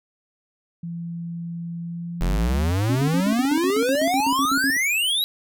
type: tone with pitch glide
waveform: sine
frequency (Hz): 169.4 to 173.86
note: E3 to F3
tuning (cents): +48 to -7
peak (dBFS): -28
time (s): 0.83-2.71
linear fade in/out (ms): 5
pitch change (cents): +45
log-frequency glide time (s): 1.8-2.57
type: exponential sweep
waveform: square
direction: up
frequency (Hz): 41.2 to 3951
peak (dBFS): -20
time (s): 2.21-5.24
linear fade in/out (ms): 0
type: tone with tremolo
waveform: sine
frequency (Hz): 272.3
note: C#4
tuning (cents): -31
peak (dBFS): -21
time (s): 2.89-4.77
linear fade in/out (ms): 10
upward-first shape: square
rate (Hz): 8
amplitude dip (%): 80
effects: none